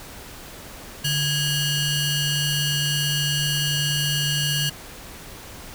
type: ring-modulated tone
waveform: sawtooth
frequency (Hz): 1506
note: F#6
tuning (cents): +30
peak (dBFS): -14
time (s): 1.04-4.7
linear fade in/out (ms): 10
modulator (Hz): 1360
effects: pink hiss -40 dBFS RMS until 5.74 s